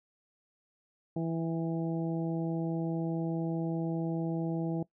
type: harmonic tone with a mistuned harmonic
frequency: 164.81 Hz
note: E3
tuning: in tune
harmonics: 1 / 2 / 3 / 4 / 5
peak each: -32 / -34 / -42 / -42 / -46 dBFS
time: 1.16-4.83 s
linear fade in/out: 5 ms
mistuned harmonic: 5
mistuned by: -19 cents
effects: noise-tail reverb RT60 0.1 s tail -20 dB re dry